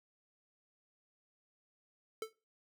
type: tone with exponential decay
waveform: square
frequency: 441.6 Hz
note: A4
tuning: 6 cents sharp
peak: -34 dBFS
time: 2.22-2.33 s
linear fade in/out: 2 ms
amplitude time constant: 23 ms
effects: noise-tail reverb RT60 0.3 s tail -21 dB re dry